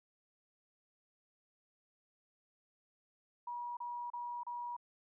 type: tone bursts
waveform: sine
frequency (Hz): 962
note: B5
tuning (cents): -46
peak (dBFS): -39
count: 4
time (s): 3.47-4.766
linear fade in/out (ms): 5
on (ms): 300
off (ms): 32
effects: none